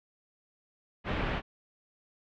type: low-pass noise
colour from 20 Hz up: pink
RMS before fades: -32 dBFS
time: 1.04-1.42 s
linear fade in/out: 50 ms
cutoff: 2900 Hz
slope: 24 dB/octave
effects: none